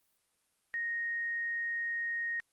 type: tone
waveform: sine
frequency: 1864.7 Hz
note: A#6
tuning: in tune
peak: -32 dBFS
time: 0.74-2.4 s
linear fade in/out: 0 ms
effects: white hiss -75 dBFS RMS until 2.52 s + Opus 32 kbps